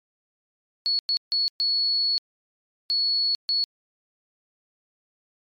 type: tone bursts at uneven times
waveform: sine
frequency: 4389 Hz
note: C#8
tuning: 18 cents flat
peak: -20 dBFS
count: 6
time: 0.86-0.99 / 1.09-1.17 / 1.32-1.48 / 1.6-2.18 / 2.9-3.35 / 3.49-3.64 s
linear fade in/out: 0 ms
effects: MP3 96 kbps